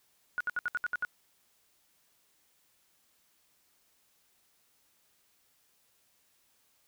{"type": "tone bursts", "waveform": "sine", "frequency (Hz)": 1455, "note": "F#6", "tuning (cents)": -29, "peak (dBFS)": -28, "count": 8, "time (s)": [0.38, 1.049], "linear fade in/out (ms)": 0, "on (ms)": 25, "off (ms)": 67, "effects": ["white hiss -70 dBFS RMS until 6.87 s"]}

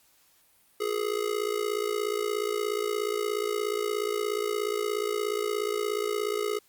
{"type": "tone with amplitude modulation", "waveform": "square", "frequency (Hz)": 418.3, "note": "G#4", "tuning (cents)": 12, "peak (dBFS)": -24, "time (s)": [0.8, 6.59], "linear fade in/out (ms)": 10, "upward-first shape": "sine", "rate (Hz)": 56.9, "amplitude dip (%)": 85, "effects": ["white hiss -63 dBFS RMS until 6.68 s", "Opus 48 kbps"]}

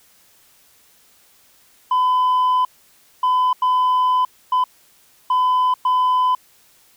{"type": "tone bursts at uneven times", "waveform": "sine", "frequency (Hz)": 1008, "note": "B5", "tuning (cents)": 35, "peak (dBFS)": -11, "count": 6, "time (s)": [[1.91, 2.65], [3.23, 3.53], [3.62, 4.25], [4.52, 4.64], [5.3, 5.74], [5.85, 6.35]], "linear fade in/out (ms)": 5, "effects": ["tanh soft clip ceiling -13 dBFS", "white hiss -54 dBFS RMS until 6.96 s"]}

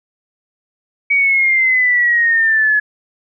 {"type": "exponential sweep", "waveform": "sine", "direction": "down", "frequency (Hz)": [2268, 1696], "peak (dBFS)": -10, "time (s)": [1.1, 2.8], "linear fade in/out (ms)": 10, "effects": []}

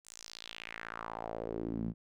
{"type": "tone with band-pass filter sweep", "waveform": "sawtooth", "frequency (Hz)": 56.2, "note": "A1", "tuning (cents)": 37, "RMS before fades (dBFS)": -41, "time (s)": [0.04, 1.94], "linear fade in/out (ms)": 50, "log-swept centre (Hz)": [8500, 180], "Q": 3, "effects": []}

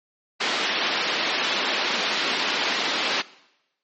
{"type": "band-pass noise", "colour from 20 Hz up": "white", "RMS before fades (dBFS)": -25, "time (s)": [0.4, 3.22], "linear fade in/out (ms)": 10, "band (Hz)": [220, 4300], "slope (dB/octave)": 24, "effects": ["noise-tail reverb RT60 0.9 s tail -20 dB re dry", "MP3 32 kbps"]}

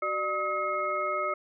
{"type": "tone cluster", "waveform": "sine", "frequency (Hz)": [374.8, 598, 1274, 2156], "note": ["F#4", "D5", "D#6", "C#7"], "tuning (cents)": [22, 31, 41, -49], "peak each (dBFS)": [-38, -32, -29, -36], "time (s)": [0.02, 1.34], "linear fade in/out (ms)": 5, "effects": []}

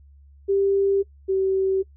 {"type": "tone pair in turn", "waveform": "sine", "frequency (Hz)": [394.2, 383.2], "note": ["G4", "G4"], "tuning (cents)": [10, -39], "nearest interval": "unison", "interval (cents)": 49, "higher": "first", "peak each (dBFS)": [-17, -18], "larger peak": "first", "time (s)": [[0.48, 1.03], [1.28, 1.83]], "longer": "neither", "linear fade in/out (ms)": 20, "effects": ["noise-tail reverb RT60 0.1 s tail -21 dB re dry", "added 70 Hz sine -47 dBFS peak until 1.96 s"]}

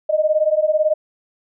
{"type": "beating tone pair", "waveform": "sine", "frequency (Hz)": [608, 626], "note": ["D#5", "D#5"], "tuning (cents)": [-40, 10], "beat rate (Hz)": 18, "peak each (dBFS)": -17, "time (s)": [0.09, 0.94], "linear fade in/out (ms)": 10, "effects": []}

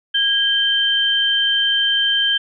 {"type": "tone pair together", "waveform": "sine", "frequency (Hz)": [1630, 3122], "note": ["G#6", "G7"], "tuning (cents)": [-33, -8], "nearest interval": "major seventh", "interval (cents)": 1125, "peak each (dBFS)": [-21, -15], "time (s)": [0.14, 2.38], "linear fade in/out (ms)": 10, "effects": []}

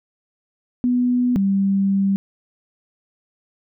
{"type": "tone pair in turn", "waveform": "sine", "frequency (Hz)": [246.9, 195.96], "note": ["B3", "G3"], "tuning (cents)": [0, 0], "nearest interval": "major third", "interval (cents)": 400, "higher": "first", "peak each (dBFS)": -15, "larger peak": "neither", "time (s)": [[0.84, 1.36], [1.36, 2.16]], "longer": "second", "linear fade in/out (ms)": 0, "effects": []}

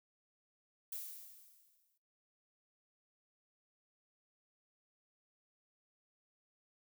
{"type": "noise with exponential decay", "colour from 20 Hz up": "violet", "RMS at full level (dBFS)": -42, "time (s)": [0.92, 1.98], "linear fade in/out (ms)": 5, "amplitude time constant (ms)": 230, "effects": ["noise-tail reverb RT60 0.3 s tail -18 dB re dry"]}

